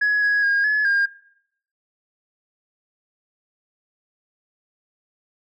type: tone with pitch steps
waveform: sine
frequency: 1680 / 1666 / 1627 / 1706 / 1613 Hz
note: G#6 / G#6 / G#6 / G#6 / G6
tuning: +19 / +5 / -36 / +46 / +49 cents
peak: -14 dBFS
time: 0.01-1.06 s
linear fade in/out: 10 ms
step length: 210 ms
effects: noise-tail reverb RT60 0.7 s tail -20 dB re dry + tanh soft clip ceiling -14 dBFS